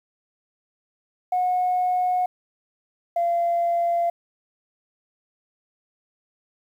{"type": "tone pair in turn", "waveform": "sine", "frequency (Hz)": [728, 687.1], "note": ["F#5", "F5"], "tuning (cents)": [-28, -28], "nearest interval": "minor second", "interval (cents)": 100, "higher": "first", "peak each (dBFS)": -18, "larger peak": "neither", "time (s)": [[1.32, 2.26], [3.16, 4.1]], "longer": "neither", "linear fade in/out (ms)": 5, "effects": ["tanh soft clip ceiling -15 dBFS", "9-bit"]}